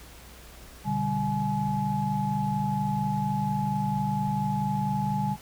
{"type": "tone cluster", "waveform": "sine", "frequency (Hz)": [122.2, 146.5, 198.1, 849], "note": ["B2", "D3", "G3", "G#5"], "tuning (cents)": [-18, -4, 18, 38], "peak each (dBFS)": [-34, -30, -29, -29], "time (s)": [0.84, 5.37], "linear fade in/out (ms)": 50, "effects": ["added 60 Hz sine -49 dBFS peak until 5.41 s", "pink hiss -49 dBFS RMS until 5.41 s"]}